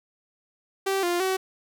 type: tone with pitch steps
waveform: sawtooth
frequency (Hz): 388.1 / 349.6 / 378.1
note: G4 / F4 / F#4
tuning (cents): -17 / +2 / +38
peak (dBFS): -19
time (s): 0.86-1.37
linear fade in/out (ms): 10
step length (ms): 170
effects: none